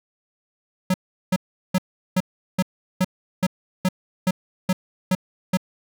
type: tone bursts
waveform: square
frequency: 185 Hz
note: F#3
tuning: in tune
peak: -17 dBFS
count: 12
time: 0.9-5.572 s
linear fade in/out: 5 ms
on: 41 ms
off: 380 ms
effects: none